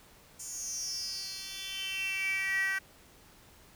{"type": "tone with high-pass filter sweep", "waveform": "10% pulse", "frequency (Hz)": 385.6, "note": "G4", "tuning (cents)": -28, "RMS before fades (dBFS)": -35, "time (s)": [0.39, 2.79], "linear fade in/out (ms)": 10, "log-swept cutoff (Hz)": [7500, 1700], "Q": 8.5, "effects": ["pink hiss -58 dBFS RMS until 3.75 s"]}